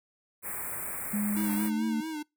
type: band-stop noise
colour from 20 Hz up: white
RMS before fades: -36 dBFS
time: 0.42-1.71 s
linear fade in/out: 50 ms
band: 2400 to 7800 Hz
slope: 96 dB/octave
type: tone with pitch glide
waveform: sine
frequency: 207.7 to 223.9 Hz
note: G#3 to A3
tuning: 0 to +30 cents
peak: -27 dBFS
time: 1.13-2.01 s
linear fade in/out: 10 ms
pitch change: +130 cents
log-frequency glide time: 1.57-1.84 s
type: tone with vibrato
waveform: square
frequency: 310 Hz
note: D#4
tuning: 6 cents flat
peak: -34 dBFS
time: 1.36-2.23 s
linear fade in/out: 10 ms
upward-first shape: sine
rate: 4.5 Hz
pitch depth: 61 cents each way
effects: noise-tail reverb RT60 0.2 s tail -25 dB re dry